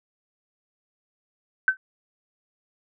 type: tone with exponential decay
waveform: sine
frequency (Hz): 1532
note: G6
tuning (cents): -40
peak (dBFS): -11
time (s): 1.68-1.77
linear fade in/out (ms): 1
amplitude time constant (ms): 19
effects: none